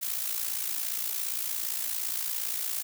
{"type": "noise with amplitude modulation", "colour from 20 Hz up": "blue", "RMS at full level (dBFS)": -29, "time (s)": [0.01, 2.83], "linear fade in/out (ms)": 20, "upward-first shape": "sine", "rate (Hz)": 57.4, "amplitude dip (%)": 65, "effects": []}